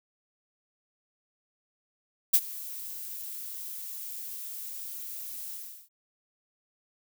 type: noise with ADSR envelope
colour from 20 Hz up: violet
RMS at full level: -18 dBFS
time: 2.33-5.89 s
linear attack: 13 ms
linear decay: 54 ms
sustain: -21 dB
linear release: 360 ms
effects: none